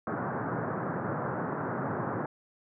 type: band-pass noise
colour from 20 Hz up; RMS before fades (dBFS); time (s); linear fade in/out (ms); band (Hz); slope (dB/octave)
pink; -33; 0.07-2.26; 2; 110 to 1600; 48
effects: none